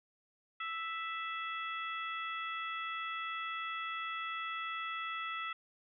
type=harmonic tone with a mistuned harmonic; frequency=659.3 Hz; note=E5; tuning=in tune; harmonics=2 / 3 / 4 / 5; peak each=-39 / -43 / -45 / -47 dBFS; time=0.6-5.53 s; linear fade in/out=5 ms; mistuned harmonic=5; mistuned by=+27 cents; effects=none